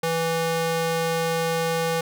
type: tone with high-pass filter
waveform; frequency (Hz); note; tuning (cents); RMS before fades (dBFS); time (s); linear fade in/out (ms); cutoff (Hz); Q
square; 164.81; E3; 0; -24; 0.03-2.01; 5; 360; 1.2
effects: none